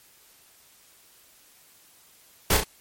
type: noise with echo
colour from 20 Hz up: pink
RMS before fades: -20 dBFS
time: 2.5-2.57 s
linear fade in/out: 5 ms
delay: 34 ms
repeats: 2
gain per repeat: -5 dB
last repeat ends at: 2.638 s
effects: white hiss -56 dBFS RMS until 2.8 s + MP3 64 kbps